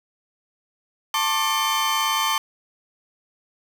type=tone cluster; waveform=35% pulse; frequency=887 / 1084 / 1182 / 3090 Hz; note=A5 / C#6 / D6 / G7; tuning=+14 / -39 / +11 / -26 cents; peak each=-24 dBFS; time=1.14-2.38 s; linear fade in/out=2 ms; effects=none